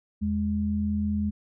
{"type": "tone pair together", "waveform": "sine", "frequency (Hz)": [82.41, 208], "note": ["E2", "G#3"], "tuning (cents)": [0, 3], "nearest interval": "octave + major third", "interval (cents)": 1603, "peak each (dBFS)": [-29, -25], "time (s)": [0.21, 1.31], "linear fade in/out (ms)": 20, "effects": []}